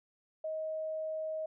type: tone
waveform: sine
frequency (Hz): 630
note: D#5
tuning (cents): +21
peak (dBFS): -34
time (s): 0.44-1.46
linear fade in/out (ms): 5
effects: none